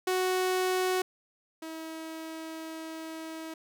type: tone pair in turn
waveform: sawtooth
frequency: 370 / 321.4 Hz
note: F#4 / E4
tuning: 0 / -44 cents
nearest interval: major second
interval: 244 cents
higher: first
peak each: -22 / -34 dBFS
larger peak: first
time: 0.07-1.02 / 1.62-3.54 s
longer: second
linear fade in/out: 5 ms
effects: none